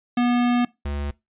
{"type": "tone pair in turn", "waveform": "square", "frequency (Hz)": [243, 71.7], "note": ["B3", "D2"], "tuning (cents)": [-28, -41], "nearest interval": "octave + major sixth", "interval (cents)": 2113, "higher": "first", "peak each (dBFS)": [-18, -26], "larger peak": "first", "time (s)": [[0.17, 0.65], [0.85, 1.11]], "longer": "first", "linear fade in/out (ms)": 5, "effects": ["noise-tail reverb RT60 0.2 s tail -21 dB re dry", "resampled to 8000 Hz"]}